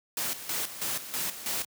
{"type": "noise with tremolo", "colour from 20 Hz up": "white", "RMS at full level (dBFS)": -31, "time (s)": [0.17, 1.65], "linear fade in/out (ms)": 2, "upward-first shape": "square", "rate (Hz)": 3.1, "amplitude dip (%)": 70, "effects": ["high-pass 100 Hz 12 dB/octave"]}